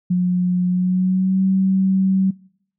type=tone with pitch glide; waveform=sine; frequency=180 to 190.7 Hz; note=F#3 to G3; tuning=-47 to -47 cents; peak=-14 dBFS; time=0.1-2.31 s; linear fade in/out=10 ms; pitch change=+100 cents; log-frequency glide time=0.68-1.43 s; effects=noise-tail reverb RT60 0.7 s tail -23 dB re dry